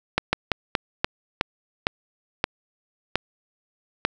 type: slowing click train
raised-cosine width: 0.3 ms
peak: -3 dBFS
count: 10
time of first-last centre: 0.18-4.05 s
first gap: 150 ms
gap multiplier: 1.25
effects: none